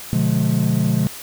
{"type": "chord", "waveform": "triangle", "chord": "B diminished seventh", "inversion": "none", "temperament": "just", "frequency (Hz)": [123.47, 148.16, 177.8, 213.4], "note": ["B2", "D3", "F3", "Ab3"], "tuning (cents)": [0, 16, 31, 47], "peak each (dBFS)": -19, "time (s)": [0.13, 1.07], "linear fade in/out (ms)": 0, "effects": ["white hiss -35 dBFS RMS until 1.22 s"]}